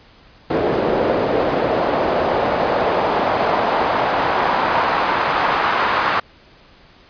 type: noise with band-pass filter sweep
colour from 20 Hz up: pink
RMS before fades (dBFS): -18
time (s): 0.5-6.2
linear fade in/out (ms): 5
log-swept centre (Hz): 450 to 1200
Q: 1.6
effects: pink hiss -48 dBFS RMS until 7.09 s + resampled to 11025 Hz

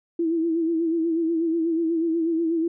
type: tone with vibrato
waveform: sine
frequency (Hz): 329.6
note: E4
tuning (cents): 0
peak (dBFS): -20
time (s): 0.19-2.68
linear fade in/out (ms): 5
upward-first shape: sine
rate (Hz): 8.2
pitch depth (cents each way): 56
effects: none

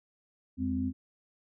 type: tone cluster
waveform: sine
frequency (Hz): 84.6 / 204.1 / 259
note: E2 / G#3 / C4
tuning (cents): +45 / -30 / -17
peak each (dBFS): -35 / -36 / -30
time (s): 0.57-0.93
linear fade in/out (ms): 50
effects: none

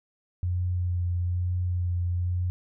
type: tone with vibrato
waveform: sine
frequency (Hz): 88.9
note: F2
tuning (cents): +31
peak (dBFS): -24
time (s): 0.43-2.5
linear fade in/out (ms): 0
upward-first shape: sine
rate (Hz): 1.1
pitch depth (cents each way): 17
effects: none

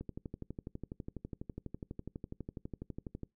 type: click train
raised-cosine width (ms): 3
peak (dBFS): -28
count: 40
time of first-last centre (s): 0.01-3.233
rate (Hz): 12.1
effects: noise-tail reverb RT60 0.2 s tail -24 dB re dry

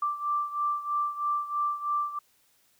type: beating tone pair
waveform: sine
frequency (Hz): 1174.7 / 1177.8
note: D6 / D6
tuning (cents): 0 / +5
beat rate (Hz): 3.1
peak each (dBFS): -28 / -32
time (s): 0.02-2.19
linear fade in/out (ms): 5
effects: white hiss -66 dBFS RMS until 2.79 s

